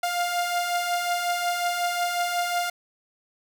sawtooth beating tone pair, 698.5 / 704 Hz, F5 / F5, 0 / +14 cents, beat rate 5.5 Hz, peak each -27 / -21 dBFS, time 0.03-2.7 s, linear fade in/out 5 ms, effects none

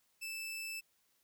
sawtooth tone, 2637 Hz, E7, in tune, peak -37 dBFS, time 0.21-0.81 s, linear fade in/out 20 ms, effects white hiss -75 dBFS RMS until 1.23 s

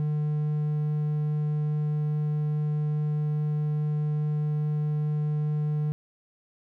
triangle tone, 150.4 Hz, D3, 42 cents sharp, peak -22 dBFS, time 0-5.92 s, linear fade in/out 0 ms, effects none

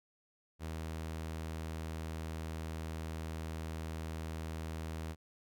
sawtooth tone, 80 Hz, D#2, 49 cents sharp, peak -35 dBFS, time 0.59-5.16 s, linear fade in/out 50 ms, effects none

